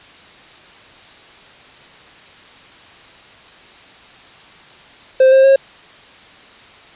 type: tone with pitch steps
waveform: triangle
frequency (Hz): 523.3 / 532.1 / 541.1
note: C5 / C5 / C#5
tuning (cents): 0 / +29 / -42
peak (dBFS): -4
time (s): 5.2-5.56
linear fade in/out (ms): 5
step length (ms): 120
effects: white hiss -42 dBFS RMS until 6.95 s + resampled to 8000 Hz